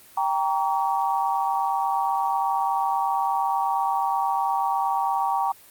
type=chord; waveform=sine; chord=G diminished; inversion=none; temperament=equal with one note detuned; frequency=784 / 932.3 / 1135.3 Hz; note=G5 / Bb5 / Db6; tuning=0 / 0 / +41 cents; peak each=-24 / -24 / -28 dBFS; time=0.17-5.52 s; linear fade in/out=5 ms; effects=white hiss -50 dBFS RMS until 5.7 s + Opus 32 kbps